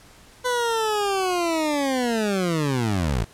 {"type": "linear sweep", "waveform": "20% pulse", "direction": "down", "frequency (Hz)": [503, 49], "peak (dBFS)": -16, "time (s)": [0.44, 3.25], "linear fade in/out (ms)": 20, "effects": ["pink hiss -50 dBFS RMS until 3.33 s", "low-pass 11000 Hz 12 dB/octave"]}